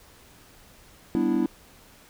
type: chord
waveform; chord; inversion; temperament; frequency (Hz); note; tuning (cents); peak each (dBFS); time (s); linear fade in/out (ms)
triangle; E minor seventh; first; equal; 196 / 246.9 / 293.7 / 329.6; G3 / B3 / D4 / E4; 0 / 0 / 0 / 0; -28 / -24 / -25 / -23; 1.15-1.46; 0
effects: pink hiss -53 dBFS RMS until 2.09 s